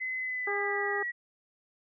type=tone with pitch glide; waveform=sine; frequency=2035 to 1926.3 Hz; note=C7 to B6; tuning=-49 to -44 cents; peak=-31 dBFS; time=0-1.12 s; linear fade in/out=20 ms; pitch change=-95 cents; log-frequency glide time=0.18-0.98 s
type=harmonic tone; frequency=405.9 Hz; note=G#4; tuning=40 cents flat; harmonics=1 / 2 / 3 / 4; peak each=-33 / -36 / -38 / -39 dBFS; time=0.47-1.03 s; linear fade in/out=5 ms
effects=none